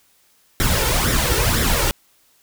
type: noise with flanger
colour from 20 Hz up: pink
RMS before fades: -18 dBFS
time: 0.6-1.91 s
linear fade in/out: 0 ms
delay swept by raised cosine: 0.54 to 2.24 ms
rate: 2 Hz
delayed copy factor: +0.65
effects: white hiss -58 dBFS RMS until 2.42 s